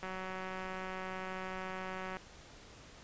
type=click train; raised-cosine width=0.5 ms; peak=-27 dBFS; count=401; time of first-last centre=0.03-2.169 s; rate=187 Hz; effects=pink hiss -55 dBFS RMS until 3.03 s + resampled to 16000 Hz